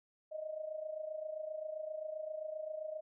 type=tone with amplitude modulation; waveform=sine; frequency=622.3 Hz; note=D#5; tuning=in tune; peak=-36 dBFS; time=0.31-3.01 s; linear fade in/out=20 ms; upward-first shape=sine; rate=27.6 Hz; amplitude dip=70%; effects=none